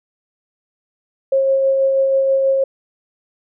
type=tone with tremolo; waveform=sine; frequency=539 Hz; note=C#5; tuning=49 cents flat; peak=-11 dBFS; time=1.32-2.64 s; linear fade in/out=5 ms; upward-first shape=sine; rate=6.2 Hz; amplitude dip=25%; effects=none